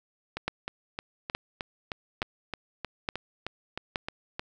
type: two click trains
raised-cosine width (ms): 0.3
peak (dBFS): -17 / -12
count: 14 / 5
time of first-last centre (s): 0.37-4.395 / 0.48-3.958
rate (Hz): 3.23 / 1.15
effects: none